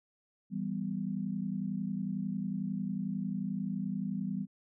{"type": "chord", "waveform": "sine", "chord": "E minor", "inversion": "none", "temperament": "equal", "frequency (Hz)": [164.81, 196, 246.9], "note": ["E3", "G3", "B3"], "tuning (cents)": [0, 0, 0], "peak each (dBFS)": [-39, -34, -39], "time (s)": [0.5, 4.47], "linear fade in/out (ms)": 50, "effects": []}